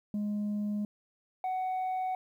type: tone pair in turn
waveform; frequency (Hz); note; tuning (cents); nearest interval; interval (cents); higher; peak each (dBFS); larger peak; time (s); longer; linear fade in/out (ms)
sine; 207.7 / 745.7; G#3 / F#5; 0 / +13; octave + minor seventh; 2213; second; -27; neither; 0.14-0.85 / 1.44-2.15; neither; 2
effects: tanh soft clip ceiling -29 dBFS + 11-bit